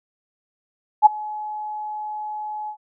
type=tone with ADSR envelope; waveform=sine; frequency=849 Hz; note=G#5; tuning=38 cents sharp; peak=-4 dBFS; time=1.02-2.77 s; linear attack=39 ms; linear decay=14 ms; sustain=-23 dB; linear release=82 ms; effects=none